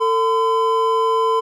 triangle tone pair together, 448.4 / 1018 Hz, A4 / C6, +33 / -48 cents, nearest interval octave + major second, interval 1419 cents, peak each -16 / -15 dBFS, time 0-1.41 s, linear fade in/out 20 ms, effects none

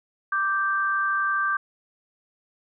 sine tone pair together, 1174.7 / 1568 Hz, D6 / G6, 0 / 0 cents, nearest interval perfect fourth, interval 500 cents, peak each -24 dBFS, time 0.32-1.57 s, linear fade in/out 5 ms, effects none

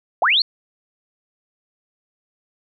sine linear sweep, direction up, 572 to 4528 Hz, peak -13 dBFS, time 0.22-0.42 s, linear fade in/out 2 ms, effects none

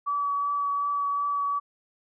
sine tone with vibrato, 1143 Hz, D6, 47 cents flat, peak -24 dBFS, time 0.06-1.6 s, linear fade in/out 20 ms, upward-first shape triangle, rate 2.7 Hz, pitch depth 14 cents each way, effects none

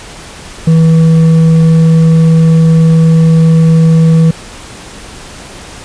sine tone with hard clipping, 162.3 Hz, E3, 27 cents flat, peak -4 dBFS, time 0.67-4.31 s, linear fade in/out 5 ms, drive 4 dB, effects pink hiss -29 dBFS RMS until 5.84 s + resampled to 22050 Hz

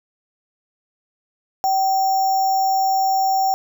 sine tone with sample-and-hold, 770 Hz, G5, 31 cents flat, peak -15 dBFS, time 1.64-3.54 s, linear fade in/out 0 ms, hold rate 6300 Hz, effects none

